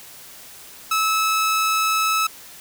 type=tone; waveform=sawtooth; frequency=1300 Hz; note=E6; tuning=24 cents flat; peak=-14 dBFS; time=0.91-2.27 s; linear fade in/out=5 ms; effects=white hiss -42 dBFS RMS until 2.6 s